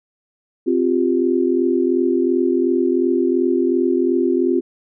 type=chord; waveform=sine; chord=C suspended fourth; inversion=none; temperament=equal; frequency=261.6 / 349.2 / 392 Hz; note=C4 / F4 / G4; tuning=0 / 0 / 0 cents; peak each=-19 / -17 / -21 dBFS; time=0.66-4.61 s; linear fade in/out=20 ms; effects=none